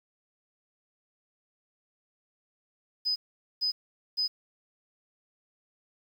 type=tone bursts; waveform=sine; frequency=5010 Hz; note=D#8; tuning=11 cents sharp; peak=-25 dBFS; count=3; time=3.05-4.28 s; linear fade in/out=20 ms; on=110 ms; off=450 ms; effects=9-bit